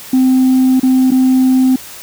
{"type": "tone with dropouts", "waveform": "sine", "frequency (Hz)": 258.9, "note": "C4", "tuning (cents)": -18, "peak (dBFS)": -5, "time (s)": [0.13, 1.76], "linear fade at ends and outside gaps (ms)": 5, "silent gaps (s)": [[0.798, 0.831], [1.107, 1.117]], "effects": ["tanh soft clip ceiling -5 dBFS", "white hiss -32 dBFS RMS until 2.02 s"]}